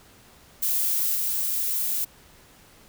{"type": "noise with level steps", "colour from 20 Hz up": "violet", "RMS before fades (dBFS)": [-24, -26], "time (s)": [0.62, 2.05], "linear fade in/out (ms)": 10, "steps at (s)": 1.15, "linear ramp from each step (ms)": 2, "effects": ["pink hiss -53 dBFS RMS until 2.88 s"]}